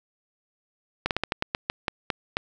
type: slowing click train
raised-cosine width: 0.3 ms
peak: -8 dBFS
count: 11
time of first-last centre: 1.06-2.369 s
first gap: 48 ms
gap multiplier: 1.21
effects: none